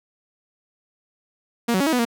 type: tone with pitch steps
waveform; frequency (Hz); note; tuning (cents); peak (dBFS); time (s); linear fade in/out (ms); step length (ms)
sawtooth; 235.1 / 187.2 / 279.5 / 320.1 / 247.9 / 233.2; A#3 / F#3 / C#4 / D#4 / B3 / A#3; +15 / +20 / +14 / +49 / +7 / +1; -14; 1.68-2.052; 10; 62
effects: none